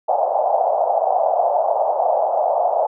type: band-pass noise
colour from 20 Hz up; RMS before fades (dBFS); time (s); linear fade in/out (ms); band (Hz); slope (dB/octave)
pink; -18; 0.08-2.87; 10; 610 to 790; 48
effects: none